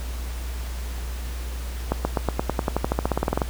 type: accelerating click train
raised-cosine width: 1 ms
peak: -7 dBFS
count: 20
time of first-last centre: 1.92-3.418 s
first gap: 130 ms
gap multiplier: 0.94
effects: added 60 Hz sine -28 dBFS peak until 3.49 s + pink hiss -40 dBFS RMS until 3.49 s